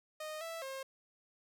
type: tone with pitch steps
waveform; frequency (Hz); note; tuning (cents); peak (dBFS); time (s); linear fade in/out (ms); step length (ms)
sawtooth; 618 / 659 / 535; D#5 / E5 / C5; -12 / -1 / +38; -37; 0.2-0.83; 5; 210
effects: none